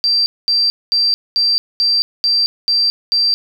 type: tone bursts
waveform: sine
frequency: 4699 Hz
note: D8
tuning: in tune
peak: -11 dBFS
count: 8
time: 0.04-3.34 s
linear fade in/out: 0 ms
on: 220 ms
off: 220 ms
effects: 7-bit